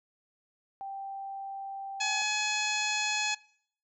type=tone; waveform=sine; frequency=784 Hz; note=G5; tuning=in tune; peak=-36 dBFS; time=0.81-2.22 s; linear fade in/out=0 ms
type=harmonic tone; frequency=846 Hz; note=G#5; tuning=32 cents sharp; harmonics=1 / 2 / 3 / 4 / 5 / 6 / 7 / 8 / 9; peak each=-36 / -37 / -32 / -37 / -36 / -41 / -45 / -36 / -48 dBFS; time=2-3.35 s; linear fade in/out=10 ms
effects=noise-tail reverb RT60 0.6 s tail -22 dB re dry